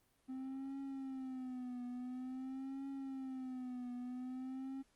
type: tone with vibrato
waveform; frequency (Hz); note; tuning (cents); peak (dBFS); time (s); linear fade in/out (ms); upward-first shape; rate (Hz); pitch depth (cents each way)
triangle; 259.2; C4; -16; -40; 0.28-4.83; 20; triangle; 0.48; 100
effects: pink hiss -75 dBFS RMS until 4.95 s + Opus 32 kbps